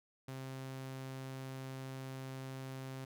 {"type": "tone", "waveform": "sawtooth", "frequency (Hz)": 132.4, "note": "C3", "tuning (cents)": 21, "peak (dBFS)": -39, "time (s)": [0.28, 3.05], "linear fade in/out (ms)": 5, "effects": []}